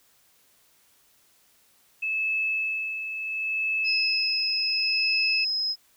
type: tone with tremolo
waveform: sine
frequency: 2607 Hz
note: E7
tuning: 20 cents flat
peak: -23 dBFS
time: 2.02-5.45 s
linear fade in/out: 10 ms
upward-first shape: sine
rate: 0.7 Hz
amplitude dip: 55%
type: tone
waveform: sine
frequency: 5110 Hz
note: D#8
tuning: 45 cents sharp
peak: -24 dBFS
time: 3.84-5.76 s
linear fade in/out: 50 ms
effects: white hiss -62 dBFS RMS until 5.96 s